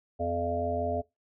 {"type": "harmonic tone with a mistuned harmonic", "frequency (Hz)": 85.9, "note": "F2", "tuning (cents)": -28, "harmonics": [1, 3, 5, 7, 8], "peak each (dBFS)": [-35, -37, -35, -33, -32], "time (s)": [0.19, 1.02], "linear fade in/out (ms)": 20, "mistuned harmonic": 3, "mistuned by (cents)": -24, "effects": ["noise-tail reverb RT60 0.2 s tail -21 dB re dry"]}